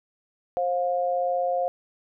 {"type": "tone pair together", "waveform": "sine", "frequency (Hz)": [531, 708.8], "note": ["C5", "F5"], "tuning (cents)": [25, 25], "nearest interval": "perfect fourth", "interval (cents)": 500, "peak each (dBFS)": -25, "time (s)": [0.57, 1.68], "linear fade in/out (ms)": 0, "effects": []}